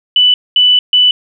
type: tone bursts at uneven times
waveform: sine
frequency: 2981 Hz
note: F#7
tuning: 12 cents sharp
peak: -5 dBFS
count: 3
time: 0.16-0.34 / 0.56-0.79 / 0.93-1.11 s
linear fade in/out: 2 ms
effects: none